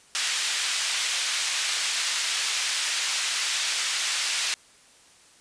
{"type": "band-pass noise", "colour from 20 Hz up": "pink", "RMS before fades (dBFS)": -27, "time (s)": [0.15, 4.54], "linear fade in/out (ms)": 0, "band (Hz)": [2300, 8000], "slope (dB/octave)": 12, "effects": ["white hiss -55 dBFS RMS until 5.4 s", "resampled to 22050 Hz"]}